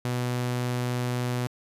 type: tone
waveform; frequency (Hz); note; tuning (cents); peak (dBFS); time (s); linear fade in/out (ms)
sawtooth; 123.47; B2; 0; -22; 0.05-1.47; 0
effects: resampled to 32000 Hz

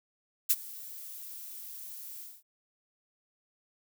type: noise with ADSR envelope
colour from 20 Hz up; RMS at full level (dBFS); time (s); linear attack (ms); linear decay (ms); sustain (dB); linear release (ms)
violet; -22; 0.49-2.43; 17; 42; -22; 220
effects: none

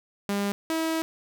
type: tone pair in turn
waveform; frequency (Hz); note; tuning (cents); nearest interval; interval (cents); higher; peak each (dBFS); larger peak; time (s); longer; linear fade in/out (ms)
sawtooth; 201.3 / 323.1; G3 / E4; +46 / -35; minor sixth; 819; second; -21; neither; 0.29-0.52 / 0.7-1.02; second; 0
effects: none

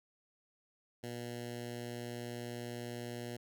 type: tone with notch filter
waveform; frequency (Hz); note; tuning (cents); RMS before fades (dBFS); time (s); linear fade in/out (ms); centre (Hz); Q
10% pulse; 120; B2; -49; -43; 1.03-3.37; 10; 1100; 1.1
effects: none

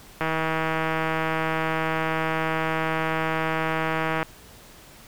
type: click train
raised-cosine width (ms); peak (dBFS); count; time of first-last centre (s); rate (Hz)
0.5; -10; 644; 0.21-4.229; 160
effects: pink hiss -48 dBFS RMS until 5.07 s

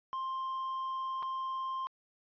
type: tone with dropouts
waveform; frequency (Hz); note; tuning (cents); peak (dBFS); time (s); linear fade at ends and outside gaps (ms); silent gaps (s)
triangle; 1053; C6; +11; -32; 0.13-1.87; 0; 1.225-1.229
effects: resampled to 11025 Hz

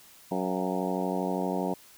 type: harmonic tone with a mistuned harmonic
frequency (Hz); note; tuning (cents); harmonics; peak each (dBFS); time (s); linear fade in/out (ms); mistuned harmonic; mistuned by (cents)
92.5; F#2; 0; 2 / 3 / 4 / 5 / 6 / 7 / 8 / 9 / 10; -32 / -34 / -35 / -36 / -37 / -37 / -38 / -39 / -39; 0.31-1.74; 5; 7; +52
effects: white hiss -54 dBFS RMS until 1.97 s

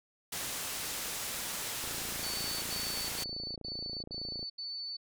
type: low-pass noise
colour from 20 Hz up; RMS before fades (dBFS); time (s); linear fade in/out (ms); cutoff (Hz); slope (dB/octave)
white; -38; 0.32-3.24; 5; 12000; 12
type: click train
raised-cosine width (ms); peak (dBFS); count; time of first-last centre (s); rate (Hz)
2; -32; 74; 1.84-4.429; 28.2
type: tone bursts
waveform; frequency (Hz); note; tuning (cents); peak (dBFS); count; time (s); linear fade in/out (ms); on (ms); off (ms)
sine; 4494; C#8; +23; -37; 6; 2.23-4.97; 10; 390; 80
effects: none

